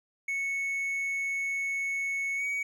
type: tone with pitch glide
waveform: triangle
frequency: 2209 to 2254 Hz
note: C#7 to C#7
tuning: -7 to +28 cents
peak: -27 dBFS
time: 0.28-2.63 s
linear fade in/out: 5 ms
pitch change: +35 cents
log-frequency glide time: 2.36-2.45 s
effects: none